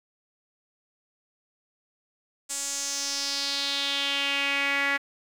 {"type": "tone with band-pass filter sweep", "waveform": "sawtooth", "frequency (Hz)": 280, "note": "C#4", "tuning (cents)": 18, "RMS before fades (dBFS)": -28, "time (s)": [2.49, 4.98], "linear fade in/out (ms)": 20, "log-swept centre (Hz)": [7900, 1900], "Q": 3.4, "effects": ["9-bit"]}